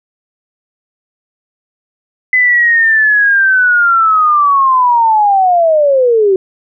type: linear sweep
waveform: sine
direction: down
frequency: 2025 to 370 Hz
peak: -6 dBFS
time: 2.33-6.36 s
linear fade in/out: 2 ms
effects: none